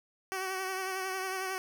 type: tone with vibrato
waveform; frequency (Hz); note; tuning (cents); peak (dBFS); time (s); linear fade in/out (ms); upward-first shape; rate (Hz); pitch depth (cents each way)
10% pulse; 378; F#4; +37; -25; 0.32-1.58; 0; triangle; 11; 37
effects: 11-bit